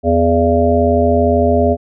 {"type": "harmonic tone with a mistuned harmonic", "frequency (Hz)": 83.3, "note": "E2", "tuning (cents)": 19, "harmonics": [1, 3, 5, 7, 8], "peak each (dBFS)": [-16, -16, -16, -16, -16], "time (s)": [0.03, 1.77], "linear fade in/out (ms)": 50, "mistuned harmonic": 8, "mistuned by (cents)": 37, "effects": []}